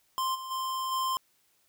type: tone with level steps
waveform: square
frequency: 1046.5 Hz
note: C6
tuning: in tune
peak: -28 / -38 / -31 / -28 dBFS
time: 0.18-1.17 s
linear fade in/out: 0 ms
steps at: 0.34 / 0.5 / 0.91 s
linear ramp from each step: 20 ms
effects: white hiss -69 dBFS RMS until 1.68 s